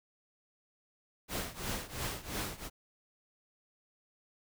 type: noise with tremolo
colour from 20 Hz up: pink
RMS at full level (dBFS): -35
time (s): 1.28-2.7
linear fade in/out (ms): 50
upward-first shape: triangle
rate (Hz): 2.9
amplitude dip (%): 90
effects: none